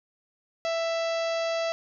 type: harmonic tone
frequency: 662 Hz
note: E5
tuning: 7 cents sharp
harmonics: 1 / 2 / 3 / 4 / 5 / 6 / 7 / 8 / 9 / 10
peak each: -26 / -37 / -39 / -39 / -42 / -44 / -42 / -46 / -49 / -51 dBFS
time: 0.65-1.72 s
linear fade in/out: 0 ms
effects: none